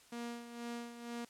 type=tone with tremolo; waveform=sawtooth; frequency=236.7 Hz; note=A#3; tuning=27 cents sharp; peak=-36 dBFS; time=0.12-1.25 s; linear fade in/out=5 ms; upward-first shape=sine; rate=2.1 Hz; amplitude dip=65%; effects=white hiss -63 dBFS RMS until 1.29 s + low-pass 10000 Hz 12 dB/octave